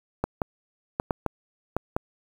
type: clicks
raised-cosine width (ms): 1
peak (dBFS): -10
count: 7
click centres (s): 0.24 / 0.418 / 0.999 / 1.108 / 1.263 / 1.766 / 1.965
effects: 7-bit